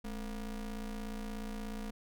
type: ring-modulated tone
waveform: square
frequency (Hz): 120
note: B2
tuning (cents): -49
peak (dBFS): -36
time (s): 0.04-1.91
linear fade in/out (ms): 10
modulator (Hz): 91.6
effects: none